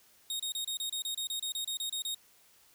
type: tone bursts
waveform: sawtooth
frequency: 3729 Hz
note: A#7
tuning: in tune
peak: -30 dBFS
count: 15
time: 0.3-2.146 s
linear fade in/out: 2 ms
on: 96 ms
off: 29 ms
effects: white hiss -63 dBFS RMS until 2.74 s